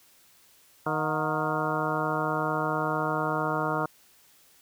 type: harmonic tone with a mistuned harmonic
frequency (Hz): 155.56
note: D#3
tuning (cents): 0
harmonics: 1 / 2 / 3 / 4 / 5 / 6 / 7 / 8 / 9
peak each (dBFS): -34 / -34 / -34 / -34 / -34 / -34 / -34 / -34 / -34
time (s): 0.86-3.86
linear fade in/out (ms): 5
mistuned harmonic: 5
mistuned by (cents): -91
effects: white hiss -59 dBFS RMS until 4.61 s